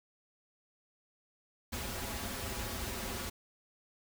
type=noise with comb filter; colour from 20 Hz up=pink; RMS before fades=-39 dBFS; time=1.72-3.3 s; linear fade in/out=10 ms; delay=6.6 ms; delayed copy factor=-0.8; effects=none